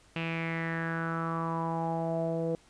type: tone with low-pass filter sweep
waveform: sawtooth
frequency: 164.81 Hz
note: E3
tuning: in tune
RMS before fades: -32 dBFS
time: 0.16-2.55 s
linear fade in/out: 0 ms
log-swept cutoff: 2700 to 520 Hz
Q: 5.8
effects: pink hiss -61 dBFS RMS until 2.69 s + resampled to 22050 Hz